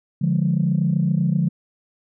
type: chord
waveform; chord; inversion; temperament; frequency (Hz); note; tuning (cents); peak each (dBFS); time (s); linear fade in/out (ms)
sine; D diminished; none; equal; 146.83 / 174.61 / 207.7; D3 / F3 / Ab3; 0 / 0 / 0; -20 / -19 / -24; 0.21-1.49; 10
effects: tanh soft clip ceiling -9 dBFS